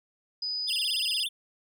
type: tone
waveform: sine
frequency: 4978 Hz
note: D#8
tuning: in tune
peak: -29 dBFS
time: 0.42-1.24 s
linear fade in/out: 5 ms
type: tone with vibrato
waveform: square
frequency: 3136 Hz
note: G7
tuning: in tune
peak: -29 dBFS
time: 0.67-1.29 s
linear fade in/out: 20 ms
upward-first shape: sine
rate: 17 Hz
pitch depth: 250 cents each way
effects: none